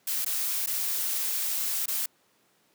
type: noise with dropouts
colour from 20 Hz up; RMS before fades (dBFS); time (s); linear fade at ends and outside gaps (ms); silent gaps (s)
blue; -29; 0.07-2.06; 5; 0.248-0.261 / 0.662-0.671 / 1.859-1.88
effects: pink hiss -66 dBFS RMS until 2.74 s + high-pass 200 Hz 12 dB/octave